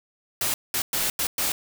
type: noise bursts at uneven times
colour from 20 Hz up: white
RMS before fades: -25 dBFS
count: 5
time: 0.41-0.54 / 0.74-0.82 / 0.93-1.1 / 1.19-1.27 / 1.38-1.52 s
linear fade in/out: 2 ms
effects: none